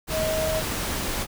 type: tone in noise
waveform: sine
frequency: 632 Hz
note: D#5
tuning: 27 cents sharp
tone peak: -24 dBFS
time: 0.1-0.63 s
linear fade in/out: 50 ms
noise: pink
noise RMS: -28 dBFS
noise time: 0.07-1.27 s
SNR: +1 dB
effects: none